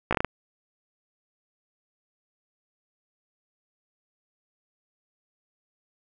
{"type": "slowing click train", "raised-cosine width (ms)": 0.5, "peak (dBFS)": -8, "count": 6, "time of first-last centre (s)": [0.11, 0.247], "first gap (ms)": 16, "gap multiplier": 1.27, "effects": []}